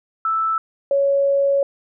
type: tone pair in turn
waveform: sine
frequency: 1318.5 / 556.9 Hz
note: E6 / C#5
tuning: 0 / +8 cents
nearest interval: octave + minor third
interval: 1492 cents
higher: first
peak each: -17 / -14 dBFS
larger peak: second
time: 0.25-0.58 / 0.91-1.63 s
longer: second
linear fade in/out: 2 ms
effects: none

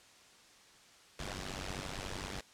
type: noise with amplitude modulation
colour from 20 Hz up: pink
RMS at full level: -37 dBFS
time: 1.19-2.41 s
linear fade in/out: 5 ms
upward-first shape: sine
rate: 95.5 Hz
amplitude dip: 95%
effects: white hiss -60 dBFS RMS until 2.53 s + low-pass 7000 Hz 12 dB/octave

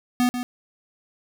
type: tone with echo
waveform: square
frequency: 246.9 Hz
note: B3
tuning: in tune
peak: -18 dBFS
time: 0.2-0.29 s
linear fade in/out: 0 ms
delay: 140 ms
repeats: 1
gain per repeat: -8 dB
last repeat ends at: 0.43 s
effects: none

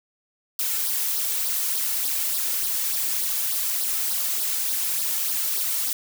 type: noise with flanger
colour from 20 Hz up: blue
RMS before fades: -25 dBFS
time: 0.59-5.93 s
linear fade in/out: 2 ms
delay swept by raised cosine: 0.2 to 2.3 ms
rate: 3.4 Hz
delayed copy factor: +0.6
effects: none

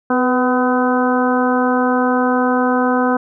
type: harmonic tone with a mistuned harmonic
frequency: 252.5 Hz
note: B3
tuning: 39 cents sharp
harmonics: 1 / 2 / 3 / 4 / 5 / 6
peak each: -16 / -19 / -21 / -22 / -23 / -24 dBFS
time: 0.1-3.17 s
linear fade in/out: 5 ms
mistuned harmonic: 2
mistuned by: -29 cents
effects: none

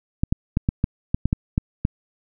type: clicks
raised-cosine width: 5 ms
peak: -6 dBFS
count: 10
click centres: 0.235 / 0.325 / 0.571 / 0.689 / 0.841 / 1.145 / 1.256 / 1.329 / 1.579 / 1.851 s
effects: none

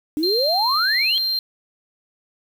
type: exponential sweep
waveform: sine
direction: up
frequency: 290.2 to 3322 Hz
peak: -19 dBFS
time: 0.17-1.18 s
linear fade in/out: 0 ms
type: tone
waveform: triangle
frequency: 4169 Hz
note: C8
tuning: 7 cents flat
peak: -18 dBFS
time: 0.23-1.39 s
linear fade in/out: 2 ms
effects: 7-bit

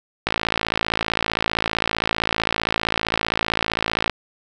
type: click train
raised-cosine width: 0.3 ms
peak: -3 dBFS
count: 213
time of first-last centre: 0.27-4.097 s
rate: 55.4 Hz
effects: none

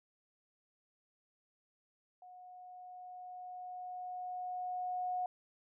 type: tone with level ramp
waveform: sine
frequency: 728 Hz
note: F#5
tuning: 28 cents flat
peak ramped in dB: -52 to -33 dBFS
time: 2.22-5.26 s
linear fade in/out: 2 ms
effects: none

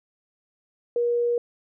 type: tone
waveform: sine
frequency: 477.1 Hz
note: A#4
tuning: 40 cents sharp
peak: -20 dBFS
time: 0.96-1.38 s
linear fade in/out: 2 ms
effects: none

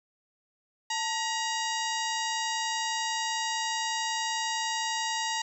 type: harmonic tone with a mistuned harmonic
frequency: 951 Hz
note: A#5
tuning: 34 cents sharp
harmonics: 1 / 2 / 3 / 4 / 5 / 6 / 7 / 8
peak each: -32 / -35 / -37 / -38 / -39 / -40 / -40 / -41 dBFS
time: 0.9-5.42 s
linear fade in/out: 5 ms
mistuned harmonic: 1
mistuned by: -110 cents
effects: 10-bit

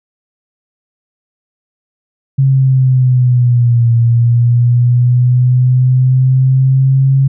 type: linear two-way sweep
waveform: sine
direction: down then up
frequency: 135.8 to 116.54 to 135.8 Hz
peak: -6 dBFS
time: 2.38-7.28 s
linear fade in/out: 10 ms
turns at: 3.93 s
effects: none

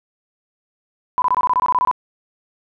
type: tone bursts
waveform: sine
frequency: 1000 Hz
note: B5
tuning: 21 cents sharp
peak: -13 dBFS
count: 12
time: 1.18-1.913 s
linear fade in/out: 0 ms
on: 40 ms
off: 23 ms
effects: none

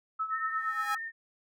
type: tone with tremolo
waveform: sine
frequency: 1300 Hz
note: E6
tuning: 24 cents flat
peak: -27 dBFS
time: 0.19-0.98 s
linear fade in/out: 10 ms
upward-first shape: triangle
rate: 8.6 Hz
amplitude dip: 80%
type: tone with vibrato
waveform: sine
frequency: 1822 Hz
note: A#6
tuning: 40 cents flat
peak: -35 dBFS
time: 0.3-1.12 s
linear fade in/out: 50 ms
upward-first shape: sine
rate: 18 Hz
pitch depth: 20 cents each way
type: tone with exponential growth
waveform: sawtooth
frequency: 821 Hz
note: G#5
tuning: 20 cents flat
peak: -28 dBFS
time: 0.49-0.95 s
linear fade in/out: 5 ms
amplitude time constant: 99 ms
effects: none

